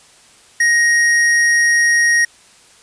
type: tone with tanh clipping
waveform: sine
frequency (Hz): 1875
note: A#6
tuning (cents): +10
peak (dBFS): -12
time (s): 0.6-2.25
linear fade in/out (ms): 5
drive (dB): 18
effects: white hiss -47 dBFS RMS until 2.82 s + resampled to 22050 Hz